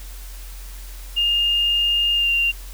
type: tone with pitch glide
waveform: sine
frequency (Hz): 2823 to 2779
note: F7 to F7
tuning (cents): +18 to -9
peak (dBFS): -16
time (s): 1.16-2.52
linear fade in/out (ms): 20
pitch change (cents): -27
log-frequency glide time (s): 2.15-2.3
effects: added 44 Hz sine -33 dBFS peak until 2.73 s + white hiss -43 dBFS RMS until 2.73 s